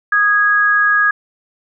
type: tone pair together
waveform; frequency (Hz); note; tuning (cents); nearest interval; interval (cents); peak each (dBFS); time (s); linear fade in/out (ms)
sine; 1239 / 1656.2; D#6 / G#6; -8 / -5; perfect fourth; 503; -16 / -11; 0.12-1.11; 5
effects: none